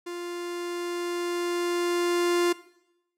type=tone with level ramp; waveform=45% pulse; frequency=349.2 Hz; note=F4; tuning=in tune; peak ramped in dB=-33 to -20 dBFS; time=0.06-2.53 s; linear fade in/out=10 ms; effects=noise-tail reverb RT60 0.8 s tail -18 dB re dry + low-pass 12000 Hz 12 dB/octave